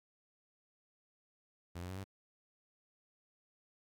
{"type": "tone with pitch steps", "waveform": "sawtooth", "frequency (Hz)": [86.8, 90.17, 93.68, 97.32], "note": ["F2", "F#2", "F#2", "G2"], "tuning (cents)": [-10, -44, 22, -12], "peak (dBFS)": -38, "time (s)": [1.75, 2.042], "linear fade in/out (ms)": 10, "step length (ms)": 73, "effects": ["13-bit"]}